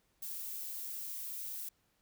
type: noise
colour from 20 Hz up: violet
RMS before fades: -42 dBFS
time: 0.22-1.69 s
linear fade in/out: 5 ms
effects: pink hiss -75 dBFS RMS until 2.01 s